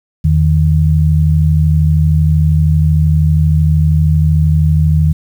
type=tone pair together; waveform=sine; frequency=82.06 / 154.9 Hz; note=E2 / D#3; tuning=-7 / -7 cents; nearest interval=major seventh; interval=1100 cents; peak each=-10 dBFS; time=0.24-5.13 s; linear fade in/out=10 ms; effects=7-bit

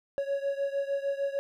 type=beating tone pair; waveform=triangle; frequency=554.4 / 561 Hz; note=C#5 / C#5; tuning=0 / +21 cents; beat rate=6.6 Hz; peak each=-28 / -31 dBFS; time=0.18-1.39 s; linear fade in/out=0 ms; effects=none

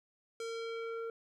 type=tone with low-pass filter sweep; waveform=square; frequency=457.4 Hz; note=A#4; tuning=33 cents flat; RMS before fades=-40 dBFS; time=0.4-1.1 s; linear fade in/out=2 ms; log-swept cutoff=8000 to 1100 Hz; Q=1.3; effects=13-bit

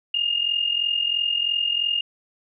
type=tone with amplitude modulation; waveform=sine; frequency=2831 Hz; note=F7; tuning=23 cents sharp; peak=-17 dBFS; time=0.14-2.01 s; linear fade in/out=5 ms; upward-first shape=sine; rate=43 Hz; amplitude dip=70%; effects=none

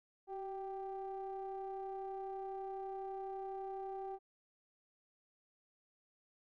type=ring-modulated tone; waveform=triangle; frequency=199 Hz; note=G3; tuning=26 cents sharp; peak=-36 dBFS; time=0.27-4.19 s; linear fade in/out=50 ms; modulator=581 Hz; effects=none

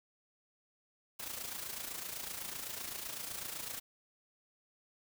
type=noise with amplitude modulation; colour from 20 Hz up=white; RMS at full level=-40 dBFS; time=1.19-3.8 s; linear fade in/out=10 ms; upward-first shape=sine; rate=27.9 Hz; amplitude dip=60%; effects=none

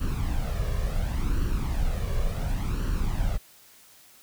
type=noise with flanger; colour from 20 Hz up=brown; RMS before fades=-26 dBFS; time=0-3.38 s; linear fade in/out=20 ms; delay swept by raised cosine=0.68 to 1.78 ms; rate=0.7 Hz; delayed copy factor=+0.65; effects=white hiss -54 dBFS RMS until 4.22 s

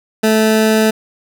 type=tone; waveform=20% pulse; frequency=218.6 Hz; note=A3; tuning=11 cents flat; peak=-5 dBFS; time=0.23-0.91 s; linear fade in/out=10 ms; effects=none

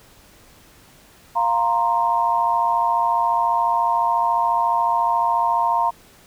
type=chord; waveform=sine; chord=F suspended fourth; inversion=none; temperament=equal; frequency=698.5 / 932.3 / 1046.5 Hz; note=F5 / Bb5 / C6; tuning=0 / 0 / 0 cents; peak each=-23 / -18 / -23 dBFS; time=1.35-5.91 s; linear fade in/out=20 ms; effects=pink hiss -50 dBFS RMS until 6.26 s

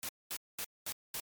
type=noise bursts; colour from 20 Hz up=white; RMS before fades=-39 dBFS; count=5; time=0.03-1.2 s; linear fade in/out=0 ms; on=58 ms; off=220 ms; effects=MP3 96 kbps

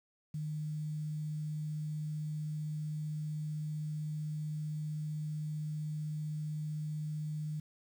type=tone with quantisation; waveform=sine; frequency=152.6 Hz; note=D#3; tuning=33 cents flat; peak=-35 dBFS; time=0.34-7.6 s; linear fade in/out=5 ms; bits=10; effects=none

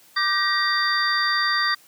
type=tone cluster; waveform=sine; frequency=1183 / 1551 / 1896 / 3610 / 4698 Hz; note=D6 / G6 / A#6 / A7 / D8; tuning=+12 / -19 / +29 / +44 / 0 cents; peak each=-24 / -28 / -23 / -31 / -25 dBFS; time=0.16-1.75 s; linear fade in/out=10 ms; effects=white hiss -53 dBFS RMS until 1.87 s + high-pass 100 Hz 12 dB/octave

